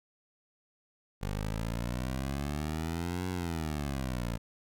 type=exponential two-way sweep; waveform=15% pulse; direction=up then down; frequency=49 to 92.5 to 55.7 Hz; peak=-26 dBFS; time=1.21-4.38 s; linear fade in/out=20 ms; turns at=3.29 s; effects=none